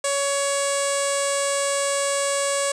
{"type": "tone with low-pass filter", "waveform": "sawtooth", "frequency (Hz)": 560, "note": "C#5", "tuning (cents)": 18, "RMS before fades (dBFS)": -23, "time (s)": [0.04, 2.72], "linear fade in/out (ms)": 5, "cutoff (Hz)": 8300, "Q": 6.8, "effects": []}